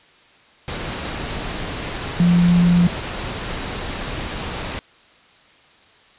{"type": "tone in noise", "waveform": "sine", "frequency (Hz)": 174.61, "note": "F3", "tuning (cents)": 0, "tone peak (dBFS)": -11, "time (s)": [2.2, 2.87], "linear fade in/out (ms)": 0, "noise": "pink", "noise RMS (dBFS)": -27, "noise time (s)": [0.68, 4.79], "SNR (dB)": 13, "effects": ["white hiss -51 dBFS RMS until 6.18 s", "resampled to 8000 Hz"]}